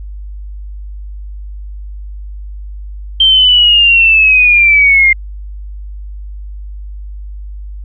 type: linear sweep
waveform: sine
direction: down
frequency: 3146 to 2100 Hz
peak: -4 dBFS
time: 3.2-5.13 s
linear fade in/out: 5 ms
effects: added 50 Hz sine -23 dBFS peak until 7.84 s